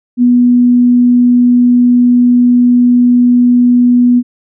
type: tone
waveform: sine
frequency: 244.6 Hz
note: B3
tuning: 16 cents flat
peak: -4 dBFS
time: 0.17-4.23 s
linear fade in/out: 50 ms
effects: none